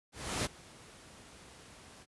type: noise with ADSR envelope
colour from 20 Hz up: pink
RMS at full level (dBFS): -32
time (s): 0.12-2.06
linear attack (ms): 330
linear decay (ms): 24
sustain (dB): -22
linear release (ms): 40
effects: high-pass 60 Hz 12 dB/octave + resampled to 24000 Hz